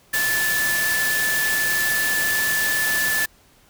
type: tone in noise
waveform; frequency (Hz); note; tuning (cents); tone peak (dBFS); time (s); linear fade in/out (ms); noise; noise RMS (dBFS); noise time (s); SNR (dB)
sine; 1743; A6; -17; -20; 0.13-3.26; 10; white; -25; 0.13-3.26; +2
effects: pink hiss -55 dBFS RMS until 3.69 s